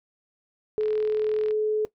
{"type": "tone", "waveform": "sine", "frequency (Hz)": 428.6, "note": "A4", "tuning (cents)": -45, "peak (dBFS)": -21, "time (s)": [0.78, 1.85], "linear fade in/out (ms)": 0}
{"type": "click train", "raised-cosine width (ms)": 0.3, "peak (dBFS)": -27, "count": 30, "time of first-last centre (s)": [0.81, 1.509], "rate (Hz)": 41.5}
{"effects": ["noise-tail reverb RT60 0.1 s tail -18 dB re dry"]}